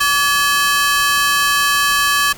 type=ring-modulated tone; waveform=sawtooth; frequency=1425 Hz; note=F6; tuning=34 cents sharp; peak=-6 dBFS; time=0-2.33 s; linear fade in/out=10 ms; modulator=275 Hz; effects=pink hiss -37 dBFS RMS until 2.37 s